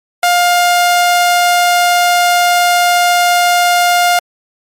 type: tone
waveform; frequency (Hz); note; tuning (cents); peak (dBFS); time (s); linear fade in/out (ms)
sawtooth; 706; F5; +19; -4; 0.23-4.19; 2
effects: MP3 64 kbps